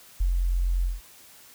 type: tone with ADSR envelope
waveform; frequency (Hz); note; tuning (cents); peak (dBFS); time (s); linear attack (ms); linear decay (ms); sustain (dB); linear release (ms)
sine; 44.23; F1; +23; -19; 0.2-1.01; 9; 110; -2; 170
effects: white hiss -51 dBFS RMS until 1.54 s